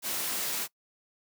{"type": "noise", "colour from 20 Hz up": "white", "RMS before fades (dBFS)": -32, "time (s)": [0.02, 0.68], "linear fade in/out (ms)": 50, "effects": ["noise-tail reverb RT60 0.1 s tail -22 dB re dry", "high-pass 150 Hz 12 dB/octave"]}